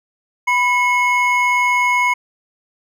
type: tone pair together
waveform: triangle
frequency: 987.8 / 2178 Hz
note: B5 / C#7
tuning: 0 / -31 cents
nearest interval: octave + major second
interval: 1369 cents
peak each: -14 / -14 dBFS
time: 0.47-2.14 s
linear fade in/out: 10 ms
effects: none